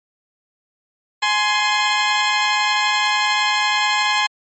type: tone pair together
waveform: 15% pulse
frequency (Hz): 839.5 / 1046.5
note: G#5 / C6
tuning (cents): +18 / 0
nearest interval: major third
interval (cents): 382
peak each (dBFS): -12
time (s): 1.22-4.27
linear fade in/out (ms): 10
effects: MP3 32 kbps